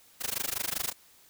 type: noise with amplitude modulation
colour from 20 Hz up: white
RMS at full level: -29 dBFS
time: 0.2-0.93 s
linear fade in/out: 20 ms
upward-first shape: sine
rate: 25.1 Hz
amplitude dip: 100%
effects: white hiss -59 dBFS RMS until 1.29 s